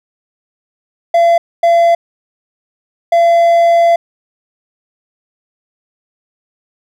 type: tone bursts at uneven times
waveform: triangle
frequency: 680 Hz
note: F5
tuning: 46 cents flat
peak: -4 dBFS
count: 3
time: 1.14-1.38 / 1.63-1.95 / 3.12-3.96 s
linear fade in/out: 5 ms
effects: none